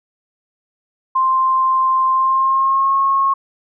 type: tone with pitch glide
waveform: sine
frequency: 1048 to 1088.7 Hz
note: C6 to C#6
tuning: +2 to -32 cents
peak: -12 dBFS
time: 1.15-3.34 s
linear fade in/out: 10 ms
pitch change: +66 cents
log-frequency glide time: 2.11-2.96 s
effects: none